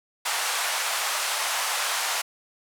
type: band-pass noise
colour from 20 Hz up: pink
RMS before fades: -27 dBFS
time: 0.25-2.22 s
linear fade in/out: 10 ms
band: 740 to 12000 Hz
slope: 24 dB/octave
effects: none